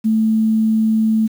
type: tone with quantisation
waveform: sine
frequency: 220 Hz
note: A3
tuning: in tune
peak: -12 dBFS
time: 0.04-1.28 s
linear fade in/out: 20 ms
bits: 7
effects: none